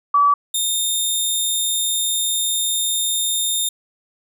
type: tone pair in turn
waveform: sine / 15% pulse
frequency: 1148 / 3645 Hz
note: D6 / A#7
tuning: -40 / -40 cents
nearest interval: octave + minor sixth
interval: 2000 cents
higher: second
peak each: -11 dBFS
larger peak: neither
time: 0.14-0.34 / 0.54-3.69 s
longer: second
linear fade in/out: 5 ms
effects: none